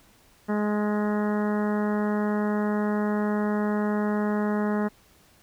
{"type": "harmonic tone with a mistuned harmonic", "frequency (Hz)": 209.3, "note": "G#3", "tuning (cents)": 14, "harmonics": [1, 2, 3, 4, 5, 6, 7, 8, 9], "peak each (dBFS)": [-24, -30, -34, -36, -38, -40, -41, -42, -43], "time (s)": [0.48, 4.89], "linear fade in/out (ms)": 20, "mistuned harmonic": 7, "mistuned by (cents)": -16, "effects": ["pink hiss -58 dBFS RMS until 5.42 s"]}